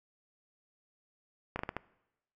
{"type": "slowing click train", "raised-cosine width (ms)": 0.5, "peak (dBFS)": -19, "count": 5, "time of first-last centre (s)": [1.56, 1.766], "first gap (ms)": 32, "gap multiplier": 1.33, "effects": ["noise-tail reverb RT60 0.9 s tail -21 dB re dry"]}